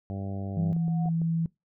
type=harmonic tone; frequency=98 Hz; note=G2; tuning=in tune; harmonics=1 / 2 / 3 / 4 / 5 / 6 / 7 / 8; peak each=-33 / -36 / -43 / -46 / -49 / -46 / -46 / -52 dBFS; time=0.1-0.73 s; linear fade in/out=0 ms
type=tone with exponential growth; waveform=sine; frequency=725 Hz; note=F#5; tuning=35 cents flat; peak=-33 dBFS; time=0.49-1.09 s; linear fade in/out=5 ms; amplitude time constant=130 ms
type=tone with pitch glide; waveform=sine; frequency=166.5 to 164.87 Hz; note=E3 to E3; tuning=+18 to +1 cents; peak=-24 dBFS; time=0.57-1.46 s; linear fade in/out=2 ms; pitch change=-17 cents; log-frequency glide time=0.78-0.93 s
type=clicks; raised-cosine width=2 ms; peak=-30 dBFS; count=4; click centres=0.765 / 0.881 / 1.058 / 1.217 s
effects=noise-tail reverb RT60 0.2 s tail -23 dB re dry